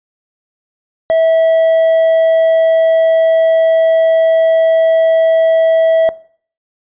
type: tone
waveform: triangle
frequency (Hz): 651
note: E5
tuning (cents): -22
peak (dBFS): -6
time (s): 1.1-6.09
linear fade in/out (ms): 0
effects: noise-tail reverb RT60 0.5 s tail -19 dB re dry + resampled to 8000 Hz